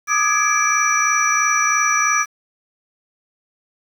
sine tone cluster, 1197 / 1260 / 1676 / 2326 / 5860 Hz, D6 / D#6 / G#6 / D7 / F#8, +33 / +21 / +15 / -17 / -18 cents, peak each -21 dBFS, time 0.07-2.26 s, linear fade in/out 50 ms, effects 7-bit

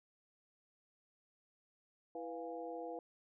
harmonic tone with a mistuned harmonic, 164.81 Hz, E3, in tune, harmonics 2 / 3 / 4 / 5, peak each -48 / -45 / -47 / -52 dBFS, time 2.15-2.99 s, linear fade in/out 2 ms, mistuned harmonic 4, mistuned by +98 cents, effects none

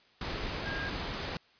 sine tone in noise, 1621 Hz, G#6, 42 cents flat, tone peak -36 dBFS, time 0.66-0.89 s, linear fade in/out 2 ms, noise pink, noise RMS -36 dBFS, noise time 0.21-1.37 s, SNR -3 dB, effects white hiss -63 dBFS RMS until 1.59 s + resampled to 11025 Hz

